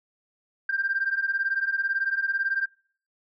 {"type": "beating tone pair", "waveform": "sine", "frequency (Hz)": [1572, 1590], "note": ["G6", "G6"], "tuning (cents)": [4, 24], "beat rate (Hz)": 18, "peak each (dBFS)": [-27, -25], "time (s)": [0.69, 2.66], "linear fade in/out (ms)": 5, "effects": ["noise-tail reverb RT60 0.5 s tail -26 dB re dry", "tanh soft clip ceiling -16 dBFS"]}